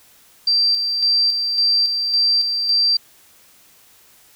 sine tone with tremolo, 4699 Hz, D8, in tune, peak -13 dBFS, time 0.47-2.97 s, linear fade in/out 5 ms, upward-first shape square, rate 1.8 Hz, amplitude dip 45%, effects white hiss -51 dBFS RMS until 4.35 s

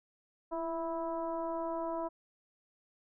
sine tone with frequency modulation, 659.3 Hz, E5, in tune, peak -33 dBFS, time 0.51-2.09 s, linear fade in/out 20 ms, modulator 325 Hz, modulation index 1.2, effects none

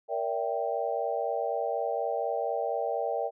sine chord, E half-diminished seventh, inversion second, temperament equal with one note detuned, 466.2 / 575.2 / 659.3 / 784 Hz, Bb4 / D5 / E5 / G5, 0 / -36 / 0 / 0 cents, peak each -33 dBFS, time 0.08-3.31 s, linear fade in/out 50 ms, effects none

